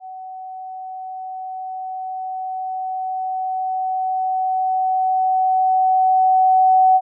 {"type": "tone with level ramp", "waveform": "sine", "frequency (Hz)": 751, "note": "F#5", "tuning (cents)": 26, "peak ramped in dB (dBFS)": [-31, -9], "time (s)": [0, 7.01], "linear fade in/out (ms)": 50, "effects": []}